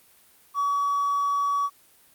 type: tone with hard clipping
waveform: triangle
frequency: 1135 Hz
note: C#6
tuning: 41 cents sharp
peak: -22 dBFS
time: 0.54-1.7 s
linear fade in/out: 50 ms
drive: 4 dB
effects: white hiss -57 dBFS RMS until 2.14 s + Opus 32 kbps